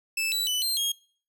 sawtooth tone with pitch steps, 2632 / 3949 / 2988 / 4158 / 3262 Hz, E7 / B7 / F#7 / C8 / G#7, -3 / -1 / +16 / -12 / -32 cents, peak -22 dBFS, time 0.17-0.92 s, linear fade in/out 5 ms, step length 150 ms, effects noise-tail reverb RT60 0.5 s tail -25 dB re dry

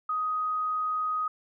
sine tone, 1252 Hz, D#6, 10 cents sharp, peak -26 dBFS, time 0.09-1.28 s, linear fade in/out 5 ms, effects none

